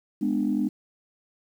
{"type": "chord", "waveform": "sine", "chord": "G# diminished", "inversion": "none", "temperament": "just", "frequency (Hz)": [207.7, 249.2, 299], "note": ["G#3", "B3", "D4"], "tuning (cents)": [0, 16, 31], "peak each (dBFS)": -26, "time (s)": [0.21, 0.69], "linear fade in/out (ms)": 10, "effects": ["tanh soft clip ceiling -14 dBFS", "9-bit"]}